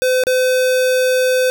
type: tone with dropouts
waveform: square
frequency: 510 Hz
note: C5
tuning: 44 cents flat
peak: -13 dBFS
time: 0.02-1.5 s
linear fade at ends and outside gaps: 0 ms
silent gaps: 0.237-0.269 s
effects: none